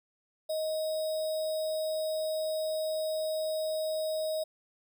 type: tone with sample-and-hold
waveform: sine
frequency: 628 Hz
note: D#5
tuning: 16 cents sharp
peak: -29 dBFS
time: 0.49-4.44 s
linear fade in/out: 10 ms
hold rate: 4410 Hz
effects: none